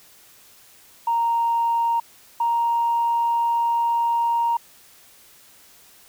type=tone pair in turn; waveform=sine; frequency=930 / 934.4 Hz; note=A#5 / A#5; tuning=-4 / +4 cents; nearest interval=unison; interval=8 cents; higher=second; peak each=-17 dBFS; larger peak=neither; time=1.07-2 / 2.4-4.57 s; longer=second; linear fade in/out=5 ms; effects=tanh soft clip ceiling -13 dBFS + white hiss -51 dBFS RMS until 6.08 s